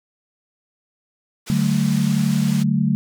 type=band-pass noise; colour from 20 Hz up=white; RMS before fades=-35 dBFS; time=1.46-2.64 s; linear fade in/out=20 ms; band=250 to 7500 Hz; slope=12 dB/octave
type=chord; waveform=sine; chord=D major; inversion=none; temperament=equal with one note detuned; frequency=146.83 / 188.78 / 220 Hz; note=D3 / F#3 / A3; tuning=0 / +35 / 0 cents; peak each=-20 dBFS; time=1.5-2.95 s; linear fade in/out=0 ms
effects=none